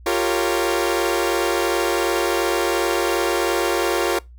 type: chord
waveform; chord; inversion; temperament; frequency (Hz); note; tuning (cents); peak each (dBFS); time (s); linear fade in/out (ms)
sawtooth; G half-diminished seventh; third; equal with one note detuned; 349.2 / 392 / 461.1 / 554.4; F4 / G4 / Bb4 / Db5; 0 / 0 / -19 / 0; -18 / -21 / -20 / -22; 0.06-4.19; 5
effects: noise-tail reverb RT60 0.2 s tail -22 dB re dry + added 60 Hz sine -40 dBFS peak until 4.38 s